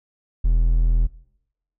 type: tone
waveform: triangle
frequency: 41.2 Hz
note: E1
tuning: in tune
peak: -12 dBFS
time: 0.44-1.07 s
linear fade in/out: 10 ms
effects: noise-tail reverb RT60 0.8 s tail -21 dB re dry